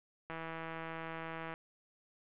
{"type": "click train", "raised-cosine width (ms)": 0.5, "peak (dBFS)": -28, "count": 203, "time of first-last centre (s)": [0.3, 1.539], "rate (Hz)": 163, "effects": ["resampled to 8000 Hz", "10-bit"]}